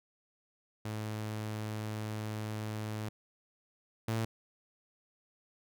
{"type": "tone pair in turn", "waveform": "sawtooth", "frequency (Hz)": [107.7, 112.62], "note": ["A2", "A2"], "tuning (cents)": [-37, 41], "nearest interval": "minor second", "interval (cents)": 78, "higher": "second", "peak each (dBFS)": [-32, -27], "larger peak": "second", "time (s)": [[0.85, 3.09], [4.08, 4.25]], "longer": "first", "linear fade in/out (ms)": 5, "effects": []}